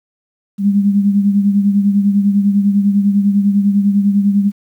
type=beating tone pair; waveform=sine; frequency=200 / 210 Hz; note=G3 / G#3; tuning=+35 / +19 cents; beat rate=10 Hz; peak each=-10 / -18 dBFS; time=0.58-4.52 s; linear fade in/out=50 ms; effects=8-bit